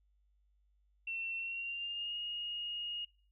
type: tone with pitch glide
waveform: sine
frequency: 2703 to 2864 Hz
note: E7 to F7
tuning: +43 to +43 cents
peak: -37 dBFS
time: 1.07-3.05 s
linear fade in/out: 5 ms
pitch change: +100 cents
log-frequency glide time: 1.37-2.16 s
effects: noise-tail reverb RT60 0.4 s tail -21 dB re dry + added 50 Hz sine -69 dBFS peak until 3.31 s